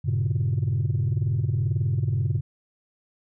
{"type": "chord", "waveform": "sine", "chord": "G diminished", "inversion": "none", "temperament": "equal", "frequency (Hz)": [98, 116.54, 138.59], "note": ["G2", "Bb2", "Db3"], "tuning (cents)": [0, 0, 0], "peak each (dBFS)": -24, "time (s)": [0.04, 2.41], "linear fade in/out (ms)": 20, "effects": ["tanh soft clip ceiling -17 dBFS"]}